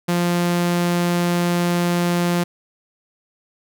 sawtooth tone, 174.4 Hz, F3, 2 cents flat, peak -13 dBFS, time 0.08-2.44 s, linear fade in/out 10 ms, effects none

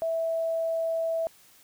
sine tone, 656 Hz, E5, 9 cents flat, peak -25 dBFS, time 0.02-1.27 s, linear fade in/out 0 ms, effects white hiss -57 dBFS RMS until 1.63 s

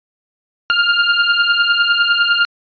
25% pulse beating tone pair, 1400 / 1409.9 Hz, F6 / F6, +4 / +16 cents, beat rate 9.9 Hz, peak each -11 dBFS, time 0.7-2.45 s, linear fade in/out 0 ms, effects resampled to 11025 Hz

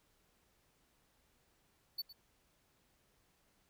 square tone with echo, 4486 Hz, C#8, 20 cents sharp, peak -37 dBFS, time 1.98-2.02 s, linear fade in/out 10 ms, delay 110 ms, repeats 1, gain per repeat -15 dB, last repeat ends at 2.13 s, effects pink hiss -74 dBFS RMS until 3.69 s

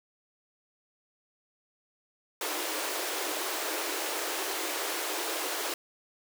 pink high-pass noise, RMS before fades -33 dBFS, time 2.41-5.74 s, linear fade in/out 2 ms, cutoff 300 Hz, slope 96 dB/octave, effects none

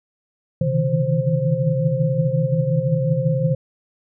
sine tone cluster, 129.6 / 141.6 / 156.7 / 162.3 / 525 Hz, C3 / C#3 / D#3 / E3 / C5, -16 / +37 / +13 / -27 / +6 cents, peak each -23 dBFS, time 0.61-3.55 s, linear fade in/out 5 ms, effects none

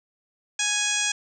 harmonic tone, 830.6 Hz, G#5, in tune, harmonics 1 / 2 / 3 / 4 / 5 / 6 / 7 / 8 / 9 / 10, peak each -38 / -30 / -29 / -29 / -38 / -35 / -31 / -29 / -33 / -35 dBFS, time 0.59-1.12 s, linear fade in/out 5 ms, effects none

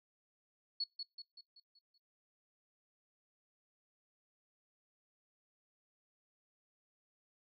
sine tone with echo, 4384 Hz, C#8, 20 cents flat, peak -34 dBFS, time 0.8-0.84 s, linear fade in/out 5 ms, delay 190 ms, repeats 6, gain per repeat -6 dB, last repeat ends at 1.98 s, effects noise-tail reverb RT60 0.2 s tail -24 dB re dry

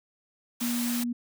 white high-pass noise, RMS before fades -34 dBFS, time 0.6-1.04 s, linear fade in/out 10 ms, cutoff 530 Hz, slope 24 dB/octave
sine tone, 239.8 Hz, A#3, 49 cents sharp, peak -27 dBFS, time 0.61-1.13 s, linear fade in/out 10 ms
effects none

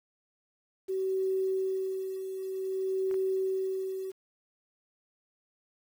sine tone with tremolo, 380.3 Hz, F#4, 48 cents sharp, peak -26 dBFS, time 0.88-4.12 s, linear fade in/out 20 ms, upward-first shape sine, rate 0.53 Hz, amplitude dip 60%
clicks, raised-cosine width 0.5 ms, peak -32 dBFS, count 2, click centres 3.112 / 3.142 s
effects 9-bit

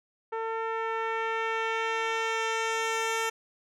10% pulse tone with low-pass filter sweep, 449.8 Hz, A4, 38 cents sharp, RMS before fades -30 dBFS, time 0.32-3.3 s, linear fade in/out 10 ms, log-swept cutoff 1000 to 11000 Hz, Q 0.8, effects none

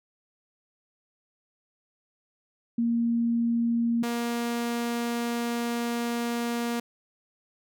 sine / sawtooth tone pair in turn, 233.5 / 236.3 Hz, A#3 / A#3, +3 / +24 cents, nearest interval unison, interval 21 cents, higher second, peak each -22 / -23 dBFS, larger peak first, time 2.78-4.03 / 4.03-6.8 s, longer second, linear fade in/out 5 ms, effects none

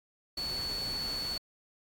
sine tone in noise, 4435 Hz, C#8, in tune, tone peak -33 dBFS, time 0.37-1.38 s, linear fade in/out 5 ms, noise pink, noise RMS -43 dBFS, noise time 0.37-1.38 s, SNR +7 dB, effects AAC 64 kbps

